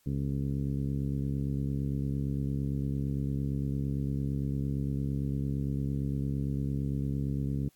harmonic tone, 68.8 Hz, C#2, 12 cents flat, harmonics 1 / 2 / 3 / 4 / 5 / 6 / 7, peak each -36 / -31 / -36 / -37 / -49 / -47 / -53 dBFS, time 0.06-7.69 s, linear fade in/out 5 ms, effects white hiss -68 dBFS RMS until 7.75 s + AAC 64 kbps

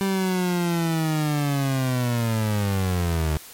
30% pulse linear sweep, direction down, 196 to 75 Hz, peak -18 dBFS, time 0.01-3.37 s, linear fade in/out 0 ms, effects white hiss -43 dBFS RMS until 3.53 s + MP3 64 kbps

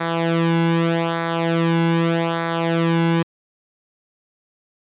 sawtooth tone with flanger, 166.7 Hz, E3, 20 cents sharp, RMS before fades -19 dBFS, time 0-3.23 s, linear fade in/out 10 ms, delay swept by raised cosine 0.34 to 1.64 ms, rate 0.82 Hz, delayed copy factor -0.75, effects resampled to 8000 Hz

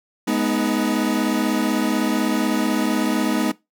40% pulse chord, G# minor, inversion none, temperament equal with one note detuned, 210.9 / 246.9 / 311.1 Hz, G#3 / B3 / D#4, +27 / 0 / 0 cents, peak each -22 dBFS, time 0.27-3.52 s, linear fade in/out 10 ms, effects noise-tail reverb RT60 0.2 s tail -20 dB re dry

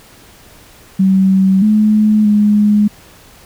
sine tone with pitch steps, 191 / 213.4 / 208.5 Hz, G3 / G#3 / G#3, -45 / +47 / +7 cents, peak -7 dBFS, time 0.99-2.88 s, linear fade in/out 10 ms, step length 630 ms, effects pink hiss -42 dBFS RMS until 3.45 s

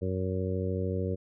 harmonic tone, 93.4 Hz, F#2, 17 cents sharp, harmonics 1 / 2 / 3 / 4 / 5 / 6, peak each -31 / -35 / -39 / -37 / -35 / -40 dBFS, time 0.01-1.16 s, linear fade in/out 20 ms, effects none

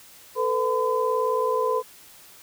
sine tone cluster, 443.3 / 502 / 1014 Hz, A4 / B4 / B5, +13 / +28 / +45 cents, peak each -25 dBFS, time 0.35-1.83 s, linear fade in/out 50 ms, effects white hiss -49 dBFS RMS until 2.42 s

